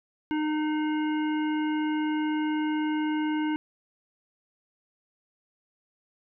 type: harmonic tone with a mistuned harmonic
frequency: 306 Hz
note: D#4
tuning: 29 cents flat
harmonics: 1 / 3 / 5 / 7 / 9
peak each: -25 / -35 / -39 / -42 / -44 dBFS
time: 0.31-3.56 s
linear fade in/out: 0 ms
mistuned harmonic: 9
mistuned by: +57 cents
effects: none